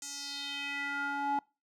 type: tone with band-pass filter sweep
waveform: square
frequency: 282.7 Hz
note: C#4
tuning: 34 cents sharp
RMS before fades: -36 dBFS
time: 0.02-1.39 s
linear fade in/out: 2 ms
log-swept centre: 7200 to 790 Hz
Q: 3.3
effects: noise-tail reverb RT60 0.3 s tail -25 dB re dry